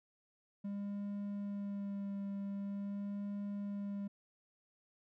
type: tone with vibrato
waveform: triangle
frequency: 200.7 Hz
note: G3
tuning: 41 cents sharp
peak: -36 dBFS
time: 0.64-4.08 s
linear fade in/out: 10 ms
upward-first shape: sine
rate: 0.45 Hz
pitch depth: 17 cents each way
effects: none